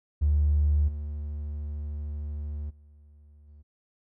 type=tone with level steps; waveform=triangle; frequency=73.9 Hz; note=D2; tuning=11 cents sharp; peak=-16 / -29 / -49 / -46 dBFS; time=0.21-3.63 s; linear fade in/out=20 ms; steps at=0.87 / 2.69 / 3.47 s; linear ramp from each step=20 ms; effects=tanh soft clip ceiling -17 dBFS